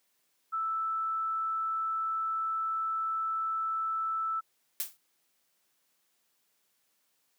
sine tone, 1318.5 Hz, E6, in tune, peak -29 dBFS, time 0.52-4.41 s, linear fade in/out 20 ms
blue noise with exponential decay, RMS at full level -29 dBFS, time 4.8-4.97 s, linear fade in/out 0 ms, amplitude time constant 36 ms
effects white hiss -74 dBFS RMS until 7.38 s + high-pass 150 Hz 12 dB/octave

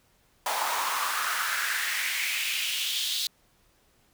pink noise with high-pass filter sweep, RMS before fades -29 dBFS, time 0.46-3.27 s, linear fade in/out 2 ms, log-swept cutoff 810 to 3900 Hz, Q 3.6, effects pink hiss -65 dBFS RMS until 4.13 s

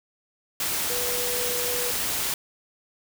sine tone in noise, 490 Hz, B4, 14 cents flat, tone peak -31 dBFS, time 0.9-1.91 s, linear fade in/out 2 ms, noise white, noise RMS -27 dBFS, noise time 0.6-2.34 s, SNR -7 dB, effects none

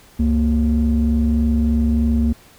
triangle ring-modulated tone, 80.8 Hz, E2, 34 cents flat, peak -8 dBFS, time 0.19-2.33 s, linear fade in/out 10 ms, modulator 150 Hz, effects tanh soft clip ceiling -6 dBFS + pink hiss -48 dBFS RMS until 2.58 s

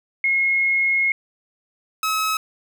sine / sawtooth tone pair in turn, 2161 / 1284.9 Hz, C#7 / E6, -45 / -45 cents, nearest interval major sixth, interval 900 cents, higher first, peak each -16 dBFS, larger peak neither, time 0.24-1.12 / 2.03-2.37 s, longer first, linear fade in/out 2 ms, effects none

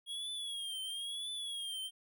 square tone with vibrato, 3293 Hz, G#7, 15 cents flat, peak -39 dBFS, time 0.06-1.91 s, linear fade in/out 50 ms, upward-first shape triangle, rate 1 Hz, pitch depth 110 cents each way, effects none

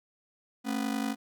45% pulse ring-modulated tone, 246.9 Hz, B3, in tune, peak -26 dBFS, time 0.64-1.16 s, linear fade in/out 50 ms, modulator 25.4 Hz, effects none

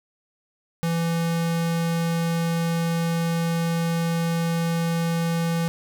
square tone, 167.1 Hz, E3, 24 cents sharp, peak -22 dBFS, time 0.83-5.68 s, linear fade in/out 0 ms, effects none

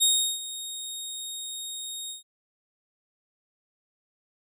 20% pulse tone with ADSR envelope, 3729 Hz, A#7, in tune, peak -12 dBFS, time 0-2.23 s, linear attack 27 ms, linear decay 360 ms, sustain -16 dB, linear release 130 ms, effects none

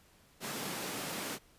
pink high-pass noise, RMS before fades -39 dBFS, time 0.4-1.39 s, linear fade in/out 50 ms, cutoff 150 Hz, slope 24 dB/octave, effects pink hiss -64 dBFS RMS until 1.58 s + resampled to 32000 Hz

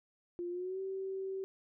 sine tone with pitch glide, 350 to 383.9 Hz, F4 to G4, +4 to -36 cents, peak -36 dBFS, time 0.39-1.44 s, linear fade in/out 0 ms, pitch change +160 cents, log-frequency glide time 0.5-0.8 s, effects none

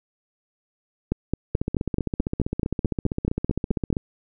two click trains, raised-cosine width 3 ms, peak -9 / -11 dBFS, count 14 / 38, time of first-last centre 1.12-3.928 / 1.55-3.968 s, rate 4.63 / 15.3 Hz, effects none

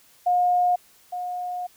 sine tone pair in turn, 716 / 719.2 Hz, F5 / F#5, +43 / -49 cents, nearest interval unison, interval 8 cents, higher second, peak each -17 / -27 dBFS, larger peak first, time 0.26-0.76 / 1.12-1.67 s, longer second, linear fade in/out 10 ms, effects white hiss -56 dBFS RMS until 1.76 s

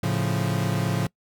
40% pulse chord, A augmented, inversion none, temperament equal, 110 / 138.59 / 174.61 Hz, A2 / C#3 / E#3, 0 / 0 / 0 cents, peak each -26 dBFS, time 0.03-1.07 s, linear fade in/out 5 ms, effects noise-tail reverb RT60 0.1 s tail -24 dB re dry

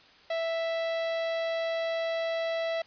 45% pulse tone, 659.3 Hz, E5, in tune, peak -28 dBFS, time 0.3-2.82 s, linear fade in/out 5 ms, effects white hiss -56 dBFS RMS until 2.86 s + resampled to 11025 Hz

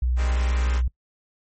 sine tone, 61.74 Hz, B1, in tune, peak -19 dBFS, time 0.02-0.88 s, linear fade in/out 5 ms
5% pulse chord, Ab major seventh, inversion second, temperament equal, 155.56 / 196 / 207.7 / 261.6 Hz, Eb3 / G3 / Ab3 / C4, 0 / 0 / 0 / 0 cents, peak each -27 dBFS, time 0.16-0.82 s, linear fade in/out 50 ms
effects noise-tail reverb RT60 0.1 s tail -22 dB re dry + MP3 32 kbps

